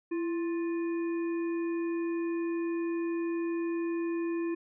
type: harmonic tone with a mistuned harmonic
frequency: 351.8 Hz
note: F4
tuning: 13 cents sharp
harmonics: 1 / 3 / 5 / 7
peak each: -29 / -46 / -49 / -49 dBFS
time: 0.11-4.55 s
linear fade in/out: 10 ms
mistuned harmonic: 1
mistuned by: -80 cents
effects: none